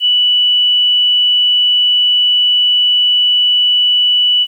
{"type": "tone", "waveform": "sine", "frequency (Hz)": 2960, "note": "F#7", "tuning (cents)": 0, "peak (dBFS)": -8, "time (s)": [0, 4.47], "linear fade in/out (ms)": 50, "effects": ["8-bit"]}